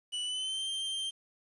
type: tone with pitch glide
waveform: 45% pulse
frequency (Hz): 2960 to 3154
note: F#7 to G7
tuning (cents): 0 to +10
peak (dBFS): -33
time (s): 0.12-1.11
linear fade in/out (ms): 20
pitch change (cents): +110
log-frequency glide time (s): 0.24-0.64
effects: resampled to 24000 Hz + 10-bit